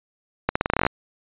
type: accelerating click train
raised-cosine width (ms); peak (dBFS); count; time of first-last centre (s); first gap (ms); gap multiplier
0.5; -4; 12; 0.49-0.866; 65; 0.86
effects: resampled to 8000 Hz